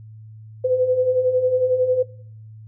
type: beating tone pair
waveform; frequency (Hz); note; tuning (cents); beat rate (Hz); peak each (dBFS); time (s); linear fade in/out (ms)
sine; 498.5 / 509.5; B4 / C5; +16 / -46; 11; -23 / -17; 0.64-2.03; 10
effects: noise-tail reverb RT60 0.6 s tail -21 dB re dry + added 109 Hz sine -38 dBFS peak until 2.67 s